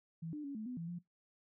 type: tone with pitch steps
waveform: sine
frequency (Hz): 163.7 / 298.7 / 280.6 / 216.7 / 250.1 / 167.2 / 174.3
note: E3 / D4 / C#4 / A3 / B3 / E3 / F3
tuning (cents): -12 / +29 / +21 / -26 / +22 / +25 / -3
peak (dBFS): -40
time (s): 0.22-0.99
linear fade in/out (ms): 10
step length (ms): 110
effects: noise-tail reverb RT60 0.2 s tail -22 dB re dry